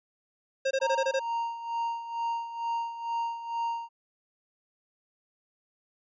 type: tone bursts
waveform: square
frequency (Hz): 535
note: C5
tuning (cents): +38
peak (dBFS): -25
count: 7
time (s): 0.65-1.196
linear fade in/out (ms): 10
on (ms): 60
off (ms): 21
type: tone with tremolo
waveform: triangle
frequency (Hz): 929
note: A#5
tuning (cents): -6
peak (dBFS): -25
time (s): 0.8-3.89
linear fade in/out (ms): 50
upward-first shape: sine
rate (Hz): 2.2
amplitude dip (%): 70
effects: resampled to 16000 Hz